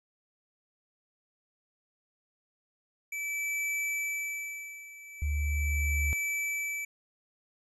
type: tone with tremolo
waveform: square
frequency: 2311 Hz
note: D7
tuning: 28 cents flat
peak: -30 dBFS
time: 3.12-6.85 s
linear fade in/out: 5 ms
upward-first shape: sine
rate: 0.4 Hz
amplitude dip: 85%
type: tone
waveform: sine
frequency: 73.42 Hz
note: D2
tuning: in tune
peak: -27 dBFS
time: 5.22-6.13 s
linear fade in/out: 0 ms
effects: resampled to 32000 Hz